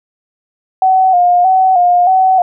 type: tone with vibrato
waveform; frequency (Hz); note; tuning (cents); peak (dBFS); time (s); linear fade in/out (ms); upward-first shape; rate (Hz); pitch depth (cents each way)
sine; 732; F#5; -19; -6; 0.82-2.42; 2; square; 1.6; 52
effects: none